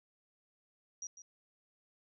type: tone with echo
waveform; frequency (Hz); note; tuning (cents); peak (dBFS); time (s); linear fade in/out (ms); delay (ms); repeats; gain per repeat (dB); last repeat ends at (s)
sine; 5760; F#8; -47; -40; 1.02-1.07; 2; 150; 1; -11; 1.22
effects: none